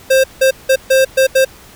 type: tone bursts at uneven times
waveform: square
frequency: 529 Hz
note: C5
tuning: 19 cents sharp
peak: -8 dBFS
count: 6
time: 0.1-0.24 / 0.41-0.51 / 0.69-0.76 / 0.9-1.05 / 1.17-1.27 / 1.35-1.45 s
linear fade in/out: 10 ms
effects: pink hiss -40 dBFS RMS until 1.75 s